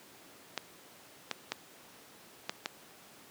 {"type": "clicks", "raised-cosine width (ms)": 0.2, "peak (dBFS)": -15, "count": 5, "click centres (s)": [0.577, 1.313, 1.52, 2.495, 2.659], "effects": ["pink hiss -55 dBFS RMS until 3.3 s", "high-pass 200 Hz 12 dB/octave"]}